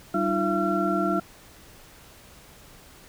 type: tone cluster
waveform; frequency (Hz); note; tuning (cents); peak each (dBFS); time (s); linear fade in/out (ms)
sine; 192.1 / 305.3 / 345.6 / 679 / 1362; G3 / D#4 / F4 / F5 / F6; -35 / -33 / -18 / -49 / -44; -28; 0.14-1.2; 5
effects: pink hiss -50 dBFS RMS until 3.08 s